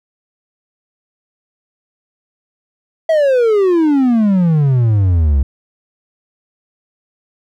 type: exponential sweep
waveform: triangle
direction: down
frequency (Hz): 659.3 to 65.41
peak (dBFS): -7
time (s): 3.09-5.43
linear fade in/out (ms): 5
effects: none